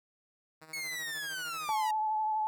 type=tone with tremolo; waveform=5% pulse; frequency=158.1 Hz; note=D#3; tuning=28 cents sharp; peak=-37 dBFS; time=0.61-1.71 s; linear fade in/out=10 ms; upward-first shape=sine; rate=13 Hz; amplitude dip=65%
type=linear sweep; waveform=sawtooth; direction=down; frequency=2217 to 930 Hz; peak=-32 dBFS; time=0.73-1.91 s; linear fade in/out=5 ms
type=tone with vibrato; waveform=sine; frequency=864 Hz; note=A5; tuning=32 cents flat; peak=-28 dBFS; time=1.69-2.47 s; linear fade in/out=0 ms; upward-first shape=sine; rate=12 Hz; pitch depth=21 cents each way
effects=none